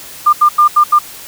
sine tone bursts at uneven times, 1200 Hz, D6, 37 cents sharp, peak -4 dBFS, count 5, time 0.26-0.33 / 0.41-0.49 / 0.58-0.68 / 0.76-0.84 / 0.92-0.99 s, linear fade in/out 10 ms, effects white hiss -32 dBFS RMS until 1.27 s

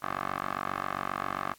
10% pulse tone with band-pass filter, 47.47 Hz, F#1, 45 cents sharp, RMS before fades -34 dBFS, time 0.02-1.54 s, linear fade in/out 10 ms, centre 1200 Hz, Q 2.9, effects white hiss -60 dBFS RMS until 1.58 s + AAC 64 kbps

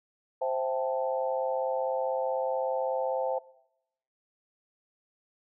sine chord, A minor seventh, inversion first, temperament equal, 523.3 / 659.3 / 784 / 880 Hz, C5 / E5 / G5 / A5, 0 / 0 / 0 / 0 cents, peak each -29 / -33 / -35 / -35 dBFS, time 0.41-3.39 s, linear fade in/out 10 ms, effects noise-tail reverb RT60 0.8 s tail -21 dB re dry

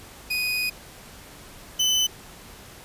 30% pulse tone pair in turn, 2489 / 3022 Hz, D#7 / F#7, 0 / +36 cents, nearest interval minor third, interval 336 cents, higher second, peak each -21 / -16 dBFS, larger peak second, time 0.3-0.7 / 1.79-2.07 s, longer first, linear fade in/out 10 ms, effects pink hiss -45 dBFS RMS until 2.84 s + resampled to 32000 Hz

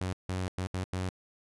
sawtooth tone bursts at uneven times, 92.5 Hz, F#2, in tune, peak -27 dBFS, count 5, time 0.01-0.13 / 0.29-0.48 / 0.58-0.67 / 0.74-0.84 / 0.93-1.09 s, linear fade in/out 0 ms, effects resampled to 24000 Hz

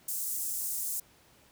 pink high-pass noise, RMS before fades -34 dBFS, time 0.08-1 s, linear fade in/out 5 ms, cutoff 7700 Hz, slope 24 dB/octave, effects pink hiss -61 dBFS RMS until 1.51 s + high-pass 60 Hz 12 dB/octave

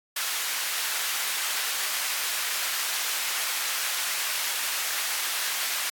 pink high-pass noise, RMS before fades -29 dBFS, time 0.16-5.9 s, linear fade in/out 5 ms, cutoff 1500 Hz, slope 12 dB/octave, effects AAC 64 kbps

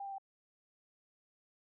sine tone with pitch steps, 796 / 787.8 / 779.6 Hz, G5 / G5 / G5, +26 / +8 / -10 cents, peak -40 dBFS, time 0-0.183 s, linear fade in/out 5 ms, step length 61 ms, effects none

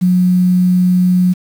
sine tone with quantisation, 181.3 Hz, F#3, 35 cents flat, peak -8 dBFS, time 0.01-1.34 s, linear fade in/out 20 ms, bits 6, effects none

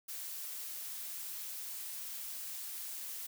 blue noise, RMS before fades -43 dBFS, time 0.08-3.27 s, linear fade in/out 10 ms, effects none

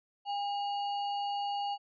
sine tone with sample-and-hold, 809 Hz, G#5, 46 cents flat, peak -31 dBFS, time 0.25-1.78 s, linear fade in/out 50 ms, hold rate 3675 Hz, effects resampled to 11025 Hz

